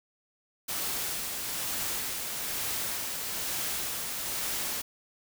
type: noise with tremolo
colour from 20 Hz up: white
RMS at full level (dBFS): -32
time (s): 0.68-4.82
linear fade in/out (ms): 10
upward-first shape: sine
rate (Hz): 1.1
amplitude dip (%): 30
effects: none